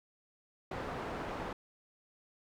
white low-pass noise, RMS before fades -40 dBFS, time 0.71-1.53 s, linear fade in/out 5 ms, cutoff 1000 Hz, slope 12 dB/octave, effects none

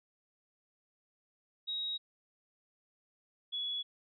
sine tone pair in turn, 3800 / 3385 Hz, A#7 / G#7, +33 / +32 cents, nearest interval major second, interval 201 cents, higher first, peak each -34 / -34 dBFS, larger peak neither, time 1.67-1.98 / 3.52-3.83 s, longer neither, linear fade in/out 20 ms, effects none

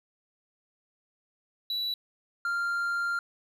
triangle tone pair in turn, 3939 / 1392.6 Hz, B7 / F6, -5 / -5 cents, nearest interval octave + tritone, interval 1800 cents, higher first, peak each -27 / -25 dBFS, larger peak second, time 1.7-1.94 / 2.45-3.19 s, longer second, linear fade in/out 2 ms, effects none

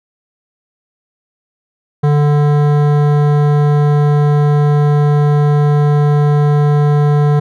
sine tone with hard clipping, 146.83 Hz, D3, in tune, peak -10 dBFS, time 2.03-7.4 s, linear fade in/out 10 ms, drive 15 dB, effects none

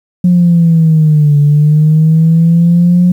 sine linear two-way sweep, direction down then up, 179.7 to 144.7 to 179.7 Hz, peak -3 dBFS, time 0.24-3.12 s, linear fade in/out 5 ms, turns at 1.38 s, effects tanh soft clip ceiling 0 dBFS + 7-bit

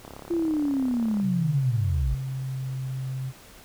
click train, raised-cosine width 1 ms, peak -26 dBFS, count 41, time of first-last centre 0.05-1.199 s, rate 34.8 Hz
sine linear sweep, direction down, 346.2 to 49.12 Hz, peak -22 dBFS, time 0.3-2.15 s, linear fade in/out 10 ms
sine tone with pitch glide, 133.7 to 131.25 Hz, C3 to C3, +38 to +6 cents, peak -28 dBFS, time 1.21-3.33 s, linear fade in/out 50 ms, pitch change -32 cents, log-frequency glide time 1.48-2.91 s
effects pink hiss -49 dBFS RMS until 3.64 s

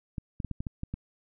clicks, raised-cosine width 5 ms, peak -21 dBFS, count 8, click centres 0.182 / 0.402 / 0.447 / 0.513 / 0.605 / 0.668 / 0.834 / 0.94 s, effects none

